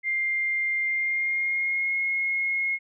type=tone with pitch glide; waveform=sine; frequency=2100 to 2159 Hz; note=C7 to C#7; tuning=+6 to -46 cents; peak=-23 dBFS; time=0.03-2.79 s; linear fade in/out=50 ms; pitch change=+48 cents; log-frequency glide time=0.81-1.95 s; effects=none